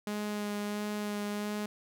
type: tone with vibrato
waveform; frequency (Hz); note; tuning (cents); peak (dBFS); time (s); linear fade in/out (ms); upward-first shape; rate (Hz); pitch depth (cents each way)
sawtooth; 207.7; G#3; 0; -29; 0.07-1.66; 2; sine; 1.5; 13
effects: none